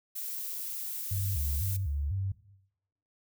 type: noise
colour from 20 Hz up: violet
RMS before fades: -37 dBFS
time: 0.15-1.77 s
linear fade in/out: 10 ms
type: tone with vibrato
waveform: sine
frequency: 83.3 Hz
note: E2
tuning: 19 cents sharp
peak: -29 dBFS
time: 1.11-2.32 s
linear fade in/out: 5 ms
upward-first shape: square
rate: 2 Hz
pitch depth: 260 cents each way
effects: noise-tail reverb RT60 0.8 s tail -17 dB re dry